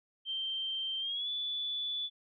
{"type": "tone with pitch glide", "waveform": "sine", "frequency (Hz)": [3138, 3462], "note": ["G7", "A7"], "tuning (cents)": [1, -29], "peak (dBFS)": -33, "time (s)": [0.25, 2.1], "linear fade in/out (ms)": 50, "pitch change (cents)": 170, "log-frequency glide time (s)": [0.99, 1.29], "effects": []}